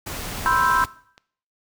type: noise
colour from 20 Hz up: pink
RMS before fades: -31 dBFS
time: 0.06-0.86 s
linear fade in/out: 10 ms
type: chord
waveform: sine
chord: C major seventh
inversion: third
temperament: equal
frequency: 987.8 / 1046.5 / 1318.5 / 1568 Hz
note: B5 / C6 / E6 / G6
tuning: 0 / 0 / 0 / 0 cents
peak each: -22 dBFS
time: 0.46-0.84 s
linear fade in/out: 0 ms
type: click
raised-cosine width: 0.2 ms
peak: -28 dBFS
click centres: 1.179 s
effects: noise-tail reverb RT60 0.6 s tail -19 dB re dry